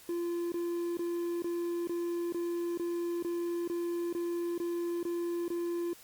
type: tone bursts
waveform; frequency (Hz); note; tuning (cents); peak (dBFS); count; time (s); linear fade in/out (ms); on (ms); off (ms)
triangle; 344.5; F4; -24; -29; 13; 0.09-5.932; 2; 430; 21
effects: white hiss -55 dBFS RMS until 6.03 s + Opus 48 kbps